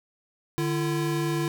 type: tone pair together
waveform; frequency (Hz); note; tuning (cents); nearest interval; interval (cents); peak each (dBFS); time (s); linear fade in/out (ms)
square; 149.3 / 338.7; D3 / E4; +29 / +47; octave + major second; 1418; -28; 0.58-1.48; 0
effects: none